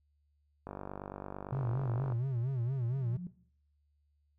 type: click train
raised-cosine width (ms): 1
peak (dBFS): -27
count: 72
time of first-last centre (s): 0.67-2.122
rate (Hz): 48.9
type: tone with vibrato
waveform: triangle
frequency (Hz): 125.9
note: B2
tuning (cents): +34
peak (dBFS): -29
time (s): 1.52-3.17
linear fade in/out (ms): 5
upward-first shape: sine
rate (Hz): 4.3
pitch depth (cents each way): 150
type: tone with exponential growth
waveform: sine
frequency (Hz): 178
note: F3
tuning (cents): +33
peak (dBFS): -35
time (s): 2.58-3.27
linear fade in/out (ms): 2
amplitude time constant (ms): 150
effects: noise-tail reverb RT60 0.6 s tail -18 dB re dry + added 73 Hz sine -70 dBFS peak until 4.38 s